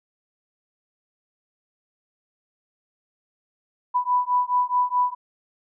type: beating tone pair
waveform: sine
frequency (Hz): 987.8 / 992.5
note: B5 / B5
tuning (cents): 0 / +8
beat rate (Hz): 4.7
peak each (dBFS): -22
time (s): 3.94-5.15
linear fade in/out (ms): 20
effects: none